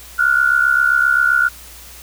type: tone pair together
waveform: sine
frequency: 1403.4 / 1471 Hz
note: F6 / F#6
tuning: +8 / -11 cents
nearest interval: minor second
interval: 81 cents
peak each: -14 dBFS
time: 0.18-1.49 s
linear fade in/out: 20 ms
effects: added 60 Hz sine -42 dBFS peak until 2.02 s + white hiss -39 dBFS RMS until 2.02 s